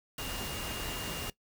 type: tone in noise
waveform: sine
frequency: 2822 Hz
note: F7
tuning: 17 cents sharp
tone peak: -43 dBFS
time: 0.18-1.3 s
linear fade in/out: 2 ms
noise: pink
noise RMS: -38 dBFS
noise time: 0.18-1.3 s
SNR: -8 dB
effects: noise-tail reverb RT60 0.1 s tail -19 dB re dry